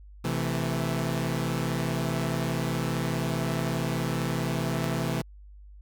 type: chord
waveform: sawtooth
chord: A minor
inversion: first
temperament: equal with one note detuned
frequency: 129.61 / 164.81 / 220 Hz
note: C3 / E3 / A3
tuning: -16 / 0 / 0 cents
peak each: -26 / -26 / -30 dBFS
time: 0.24-5.22 s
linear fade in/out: 10 ms
effects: added 50 Hz sine -45 dBFS peak until 5.81 s